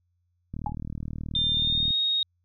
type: click train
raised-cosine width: 5 ms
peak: -22 dBFS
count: 54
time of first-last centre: 0.54-1.906 s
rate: 38.8 Hz
type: tone with exponential decay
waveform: sine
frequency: 840 Hz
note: G#5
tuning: 19 cents sharp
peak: -24 dBFS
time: 0.66-0.75 s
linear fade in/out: 2 ms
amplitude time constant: 19 ms
type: tone with pitch glide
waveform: sine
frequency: 3600 to 3738 Hz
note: A7 to A#7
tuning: +39 to +4 cents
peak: -22 dBFS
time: 1.35-2.23 s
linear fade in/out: 2 ms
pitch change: +65 cents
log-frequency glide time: 1.52-1.95 s
effects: added 88 Hz sine -69 dBFS peak until 2.44 s